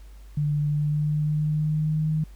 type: tone with pitch glide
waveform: sine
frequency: 147.8 to 155.78 Hz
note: D3 to D#3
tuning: +11 to +2 cents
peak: -21 dBFS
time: 0.37-2.24 s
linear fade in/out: 5 ms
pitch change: +91 cents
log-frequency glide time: 0.67-2.08 s
effects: added 50 Hz sine -42 dBFS peak until 2.35 s + pink hiss -59 dBFS RMS until 2.35 s